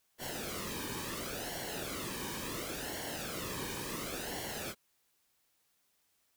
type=noise with flanger; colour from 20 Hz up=pink; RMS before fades=-40 dBFS; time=0.18-4.75 s; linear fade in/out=50 ms; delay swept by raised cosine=0.8 to 1.49 ms; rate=0.71 Hz; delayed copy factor=-0.7; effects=white hiss -75 dBFS RMS until 6.36 s